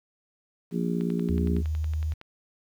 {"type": "harmonic tone", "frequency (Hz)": 58.27, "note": "A#1", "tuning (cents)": 0, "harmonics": [3, 4, 5, 6, 7], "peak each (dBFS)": [-27, -30, -36, -36, -34], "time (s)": [0.71, 1.63], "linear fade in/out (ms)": 50}
{"type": "click train", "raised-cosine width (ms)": 0.3, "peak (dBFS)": -28, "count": 14, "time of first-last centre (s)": [1.01, 2.214], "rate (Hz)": 10.8}
{"type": "tone", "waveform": "sine", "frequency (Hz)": 77.78, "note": "D#2", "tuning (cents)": 0, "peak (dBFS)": -25, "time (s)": [1.29, 2.14], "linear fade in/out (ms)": 10}
{"effects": ["9-bit"]}